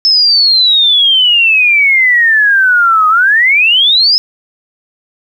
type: exponential two-way sweep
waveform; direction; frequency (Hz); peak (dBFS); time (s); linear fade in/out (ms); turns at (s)
sine; down then up; 5274 to 1241 to 5210; -5; 0.05-4.18; 0; 3.08
effects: 7-bit